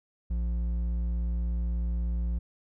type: tone with hard clipping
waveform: sine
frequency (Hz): 58.27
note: A#1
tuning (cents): 0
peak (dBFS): -28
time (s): 0.3-2.39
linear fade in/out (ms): 10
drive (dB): 6
effects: none